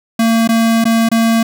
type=tone with dropouts; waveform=square; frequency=227.4 Hz; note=A#3; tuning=43 cents flat; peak=-10 dBFS; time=0.19-1.43 s; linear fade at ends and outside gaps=5 ms; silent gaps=0.476-0.489 / 0.842-0.853 / 1.089-1.115 s; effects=none